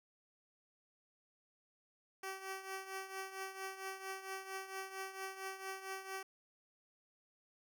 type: tone with tremolo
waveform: 10% pulse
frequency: 383.9 Hz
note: G4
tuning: 36 cents flat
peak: -32 dBFS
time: 2.23-6.23 s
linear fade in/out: 5 ms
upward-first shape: triangle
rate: 4.4 Hz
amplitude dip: 75%
effects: none